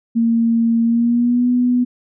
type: tone with pitch glide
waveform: sine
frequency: 230.2 to 246.7 Hz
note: A#3 to B3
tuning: -22 to -2 cents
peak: -12 dBFS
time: 0.15-1.85 s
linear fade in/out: 20 ms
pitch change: +120 cents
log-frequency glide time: 0.83-1.48 s
effects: none